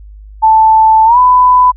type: tone with pitch glide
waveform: sine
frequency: 880 to 999.2 Hz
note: A5 to B5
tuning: 0 to +20 cents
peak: -3 dBFS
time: 0.42-1.72 s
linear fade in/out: 20 ms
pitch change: +220 cents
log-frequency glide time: 1.05-1.18 s
effects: added 51 Hz sine -30 dBFS peak until 1.76 s